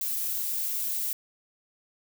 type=noise; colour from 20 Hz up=violet; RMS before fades=-30 dBFS; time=0.01-1.13 s; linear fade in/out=2 ms; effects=none